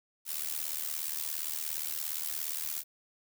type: noise with amplitude modulation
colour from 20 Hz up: blue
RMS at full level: -32 dBFS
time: 0.25-2.84 s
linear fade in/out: 50 ms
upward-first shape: sine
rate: 77.2 Hz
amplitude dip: 85%
effects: none